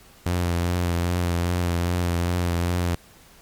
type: tone with vibrato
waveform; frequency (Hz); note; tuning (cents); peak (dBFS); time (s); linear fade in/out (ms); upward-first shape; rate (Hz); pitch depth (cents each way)
sawtooth; 87.31; F2; 0; -17; 0.26-2.95; 0; triangle; 2.5; 36
effects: pink hiss -51 dBFS RMS until 3.41 s + MP3 96 kbps